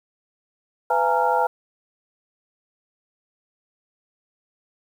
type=tone cluster; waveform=sine; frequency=500 / 676 / 832 / 925 / 1387 Hz; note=B4 / E5 / G#5 / A#5 / F6; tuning=+21 / +43 / +3 / -14 / -12 cents; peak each=-24 / -25 / -22 / -22 / -28 dBFS; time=0.9-1.47 s; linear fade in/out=5 ms; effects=8-bit